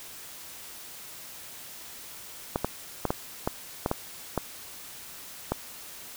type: clicks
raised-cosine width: 1 ms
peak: -11 dBFS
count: 9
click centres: 2.559 / 2.646 / 3.053 / 3.105 / 3.475 / 3.861 / 3.914 / 4.377 / 5.52 s
effects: white hiss -44 dBFS RMS until 6.16 s